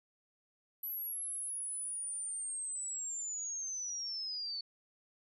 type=linear sweep; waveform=sine; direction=down; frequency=11840 to 4435 Hz; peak=-37 dBFS; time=0.83-4.61 s; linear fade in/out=5 ms; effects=none